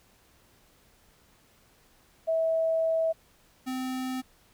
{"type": "tone pair in turn", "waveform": ["sine", "square"], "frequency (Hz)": [650, 258], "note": ["E5", "C4"], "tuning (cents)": [-24, -24], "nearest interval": "octave + major third", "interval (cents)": 1600, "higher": "first", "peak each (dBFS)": [-23, -31], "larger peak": "first", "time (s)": [[2.27, 3.13], [3.66, 4.22]], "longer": "first", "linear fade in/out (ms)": 20, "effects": ["pink hiss -62 dBFS RMS until 4.53 s"]}